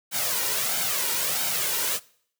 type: noise with flanger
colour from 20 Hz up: white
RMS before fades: -26 dBFS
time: 0.11-2 s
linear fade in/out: 50 ms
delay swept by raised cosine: 1.3 to 2.13 ms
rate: 1.5 Hz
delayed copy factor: +0.6
effects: noise-tail reverb RT60 0.6 s tail -22 dB re dry + high-pass 150 Hz 12 dB/octave